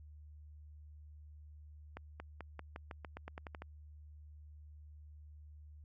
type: accelerating click train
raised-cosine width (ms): 0.5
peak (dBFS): -30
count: 13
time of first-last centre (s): 1.97-3.62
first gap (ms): 230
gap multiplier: 0.9
effects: added 75 Hz sine -52 dBFS peak until 5.84 s